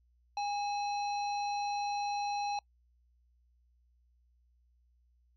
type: harmonic tone with a mistuned harmonic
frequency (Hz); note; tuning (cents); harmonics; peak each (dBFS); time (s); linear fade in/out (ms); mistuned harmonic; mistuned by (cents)
817; G#5; -29; 1 / 3 / 5 / 7; -32 / -45 / -45 / -51; 0.37-2.59; 2; 3; +89
effects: noise-tail reverb RT60 0.1 s tail -26 dB re dry + added 60 Hz sine -66 dBFS peak until 5.36 s